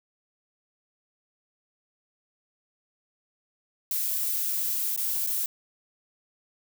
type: noise with dropouts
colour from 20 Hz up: violet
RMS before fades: -28 dBFS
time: 3.91-5.46 s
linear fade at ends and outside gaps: 2 ms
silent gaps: 4.963-4.975 / 5.265-5.271 s
effects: none